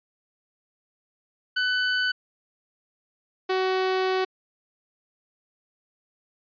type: tone pair in turn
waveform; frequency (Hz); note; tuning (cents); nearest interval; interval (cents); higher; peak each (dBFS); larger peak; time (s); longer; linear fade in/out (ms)
sawtooth; 1500 / 375; F#6 / F#4; +23 / +23; 2 octaves; 2400; first; -18; neither; 1.56-2.12 / 3.49-4.25; second; 10
effects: resampled to 11025 Hz